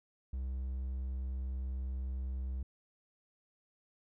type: tone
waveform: triangle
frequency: 64.8 Hz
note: C2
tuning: 16 cents flat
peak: -33 dBFS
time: 0.33-2.63 s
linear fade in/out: 5 ms
effects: none